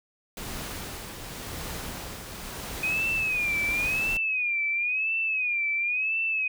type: noise with tremolo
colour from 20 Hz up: pink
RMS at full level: -35 dBFS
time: 0.37-4.17 s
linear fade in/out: 2 ms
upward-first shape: triangle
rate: 0.93 Hz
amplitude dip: 45%
type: tone with vibrato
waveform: sine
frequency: 2489 Hz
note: D#7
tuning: in tune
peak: -24 dBFS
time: 2.83-6.48 s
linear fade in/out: 5 ms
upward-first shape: sine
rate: 0.96 Hz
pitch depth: 120 cents each way
effects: none